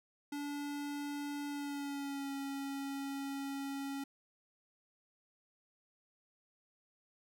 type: tone with pitch glide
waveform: square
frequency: 288.4 to 276.2 Hz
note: D4 to C#4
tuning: -31 to -6 cents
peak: -39 dBFS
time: 0.32-4.04 s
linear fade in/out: 5 ms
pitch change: -75 cents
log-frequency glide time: 1.48-2.33 s
effects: none